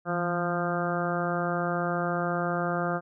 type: harmonic tone with a mistuned harmonic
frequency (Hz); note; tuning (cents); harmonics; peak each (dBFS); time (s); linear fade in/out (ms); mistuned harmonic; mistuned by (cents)
174.61; F3; 0; 1 / 2 / 3 / 4 / 5 / 6 / 7 / 8 / 9; -31 / -34 / -33 / -32 / -41 / -42 / -34 / -36 / -39; 0.05-3.01; 50; 1; -55
effects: none